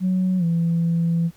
sine tone with pitch glide, 185 to 167.7 Hz, F#3 to E3, 0 to +30 cents, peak -16 dBFS, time 0-1.31 s, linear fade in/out 50 ms, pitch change -170 cents, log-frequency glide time 0.38-0.44 s, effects tanh soft clip ceiling -14 dBFS + pink hiss -55 dBFS RMS until 1.36 s

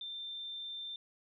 sine tone, 3576 Hz, A7, 27 cents sharp, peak -40 dBFS, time 0.01-0.96 s, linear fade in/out 2 ms, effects none

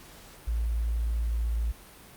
sine tone, 56.7 Hz, A#1, 47 cents flat, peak -25 dBFS, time 0.47-1.72 s, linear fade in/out 10 ms, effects pink hiss -50 dBFS RMS until 2.16 s + Opus 48 kbps

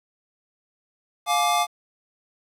square chord, D diminished, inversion first, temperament just, 704.8 / 845.8 / 1174.7 Hz, F5 / Ab5 / D6, +16 / +31 / 0 cents, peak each -23 / -26 / -25 dBFS, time 1.26-1.67 s, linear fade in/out 50 ms, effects resampled to 32000 Hz + 9-bit

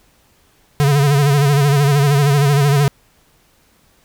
square tone with vibrato, 142.2 Hz, C#3, 45 cents sharp, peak -11 dBFS, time 0.8-2.88 s, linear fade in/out 0 ms, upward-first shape sine, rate 13 Hz, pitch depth 68 cents each way, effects pink hiss -55 dBFS RMS until 4.04 s

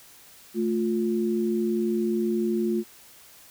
sine tone pair together, 220 / 352.4 Hz, A3 / F4, 0 / +16 cents, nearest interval minor sixth, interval 816 cents, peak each -25 dBFS, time 0.54-2.84 s, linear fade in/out 50 ms, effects white hiss -51 dBFS RMS until 3.5 s

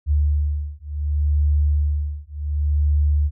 sine beating tone pair, 73.42 / 74.1 Hz, D2 / D2, 0 / +16 cents, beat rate 0.68 Hz, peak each -20 dBFS, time 0.06-3.31 s, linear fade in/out 50 ms, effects none

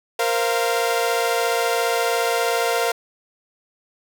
sawtooth chord, Bb suspended second, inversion none, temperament equal with one note detuned, 466.2 / 523.3 / 692 Hz, Bb4 / C5 / F5, 0 / 0 / -16 cents, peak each -18 / -22 / -19 dBFS, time 0.19-2.92 s, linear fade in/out 5 ms, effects none

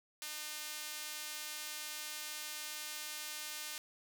sawtooth tone with high-pass filter, 303.1 Hz, D#4, 45 cents flat, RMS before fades -44 dBFS, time 0.22-3.78 s, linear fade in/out 0 ms, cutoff 2700 Hz, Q 0.52, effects none

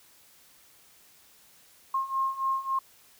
sine beating tone pair, 1068 / 1071.6 Hz, C6 / C6, +35 / +41 cents, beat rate 3.6 Hz, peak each -31 / -28 dBFS, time 1.94-2.79 s, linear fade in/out 5 ms, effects white hiss -58 dBFS RMS until 3.19 s

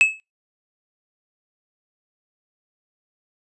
triangle tone with exponential decay, 2593 Hz, E7, 29 cents flat, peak -6 dBFS, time 0.01-0.2 s, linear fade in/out 0 ms, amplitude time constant 40 ms, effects noise-tail reverb RT60 0.2 s tail -19 dB re dry + resampled to 24000 Hz

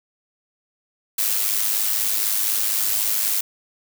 blue noise with amplitude modulation, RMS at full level -19 dBFS, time 1.18-3.41 s, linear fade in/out 5 ms, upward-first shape sine, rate 104 Hz, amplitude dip 55%, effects none

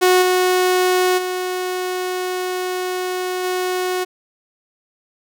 sawtooth tone with level steps, 366.2 Hz, F#4, 18 cents flat, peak -7 / -10 / -17 / -15 dBFS, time 0.01-4.05 s, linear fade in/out 20 ms, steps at 0.21 / 1.17 / 3.43 s, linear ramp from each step 20 ms, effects none

